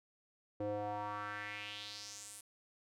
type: tone with band-pass filter sweep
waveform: square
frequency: 103.7 Hz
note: G#2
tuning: 2 cents flat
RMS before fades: -43 dBFS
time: 0.6-2.41 s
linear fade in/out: 5 ms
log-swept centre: 440 to 10000 Hz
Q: 3.3
effects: none